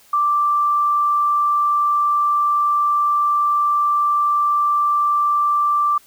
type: tone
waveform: sine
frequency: 1174.7 Hz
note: D6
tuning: in tune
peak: -14 dBFS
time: 0.13-5.98 s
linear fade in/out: 5 ms
effects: white hiss -51 dBFS RMS until 6.06 s